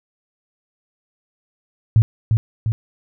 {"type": "tone with echo", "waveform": "sine", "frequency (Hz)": 110.5, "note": "A2", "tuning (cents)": 8, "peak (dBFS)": -8, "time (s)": [1.96, 2.02], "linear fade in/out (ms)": 0, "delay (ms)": 350, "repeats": 2, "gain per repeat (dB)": -4, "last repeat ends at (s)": 2.72, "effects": []}